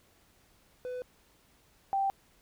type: tone pair in turn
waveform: triangle / sine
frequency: 500 / 783 Hz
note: B4 / G5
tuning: +21 / -2 cents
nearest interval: minor sixth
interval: 777 cents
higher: second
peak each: -33 / -26 dBFS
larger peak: second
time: 0.85-1.02 / 1.93-2.1 s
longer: neither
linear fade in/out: 0 ms
effects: pink hiss -65 dBFS RMS until 2.41 s